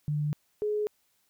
sine tone pair in turn, 148.8 / 420.9 Hz, D3 / G#4, +23 / +23 cents, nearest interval octave + tritone, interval 1800 cents, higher second, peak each -26 / -26 dBFS, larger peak neither, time 0.08-0.33 / 0.62-0.87 s, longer neither, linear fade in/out 0 ms, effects white hiss -71 dBFS RMS until 1.29 s

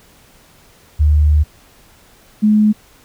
sine tone pair in turn, 75.1 / 212.4 Hz, D2 / G#3, +39 / +39 cents, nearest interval octave + tritone, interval 1800 cents, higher second, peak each -8 dBFS, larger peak neither, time 0.99-1.44 / 2.42-2.73 s, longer first, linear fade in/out 20 ms, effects pink hiss -48 dBFS RMS until 3.04 s

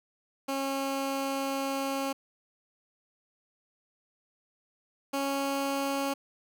15% pulse tone pair in turn, 272.7 / 276.2 Hz, C#4 / C#4, -28 / -6 cents, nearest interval unison, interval 22 cents, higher second, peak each -23 / -22 dBFS, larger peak second, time 0.48-2.13 / 5.13-6.14 s, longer first, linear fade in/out 10 ms, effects none

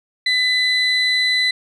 sine tone pair together, 2004 / 4008 Hz, B6 / B7, +25 / +25 cents, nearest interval octave, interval 1200 cents, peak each -16 dBFS, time 0.26-1.51 s, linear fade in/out 5 ms, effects tanh soft clip ceiling -10 dBFS

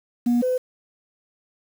sine tone pair in turn, 240.5 / 507 Hz, B3 / B4, -46 / +45 cents, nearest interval octave + minor second, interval 1291 cents, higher second, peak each -14 / -18 dBFS, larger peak first, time 0.26-0.42 / 0.42-0.58 s, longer neither, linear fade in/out 10 ms, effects tanh soft clip ceiling -15 dBFS + 7-bit

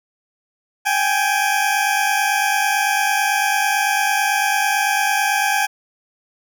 20% pulse tone pair together, 784 / 833 Hz, G5 / G#5, 0 / +5 cents, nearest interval minor second, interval 105 cents, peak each -14 dBFS, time 0.85-5.67 s, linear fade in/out 20 ms, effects none

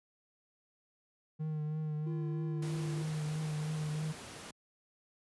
triangle tone with vibrato, 153.7 Hz, D#3, 21 cents flat, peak -31 dBFS, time 1.39-4.13 s, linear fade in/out 20 ms, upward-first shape triangle, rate 3.1 Hz, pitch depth 34 cents each way
triangle tone with pitch glide, 341.2 to 338.6 Hz, F4 to E4, -40 to +46 cents, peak -40 dBFS, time 2.06-3.03 s, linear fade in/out 10 ms, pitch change -14 cents, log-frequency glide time 2.26-2.71 s
pink noise, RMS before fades -47 dBFS, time 2.62-4.51 s, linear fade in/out 5 ms
effects high-pass 100 Hz 12 dB/octave + resampled to 24000 Hz

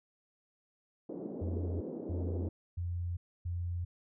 pink band-pass noise, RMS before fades -41 dBFS, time 1.09-2.49 s, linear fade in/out 5 ms, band 220 to 470 Hz, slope 24 dB/octave
sine tone bursts, 87.31 Hz, F2, in tune, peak -33 dBFS, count 4, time 1.41-3.85 s, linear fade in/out 10 ms, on 400 ms, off 280 ms
effects none

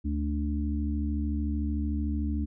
harmonic tone, 73.42 Hz, D2, in tune, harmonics 1 / 3 / 4, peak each -28 / -33 / -34 dBFS, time 0.04-2.46 s, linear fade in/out 20 ms, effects none

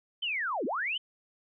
sine linear two-way sweep, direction down then up, 3136 to 213.1 to 3136 Hz, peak -29 dBFS, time 0.22-0.98 s, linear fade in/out 10 ms, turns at 0.65 s, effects none

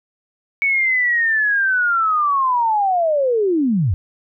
sine linear sweep, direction down, 2240 to 77.78 Hz, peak -14 dBFS, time 0.62-3.94 s, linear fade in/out 0 ms, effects none

